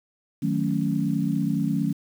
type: chord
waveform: sine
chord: D# half-diminished seventh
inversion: none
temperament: equal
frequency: 155.56 / 185 / 220 / 277.2 Hz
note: D#3 / F#3 / A3 / C#4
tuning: 0 / 0 / 0 / 0 cents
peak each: -27 dBFS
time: 0.42-1.93 s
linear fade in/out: 10 ms
effects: 8-bit